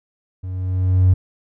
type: tone with level ramp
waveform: triangle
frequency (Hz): 92.5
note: F#2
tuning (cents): 0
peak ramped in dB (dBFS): -24 to -5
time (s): 0.43-1.14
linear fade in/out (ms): 10
effects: tanh soft clip ceiling -5 dBFS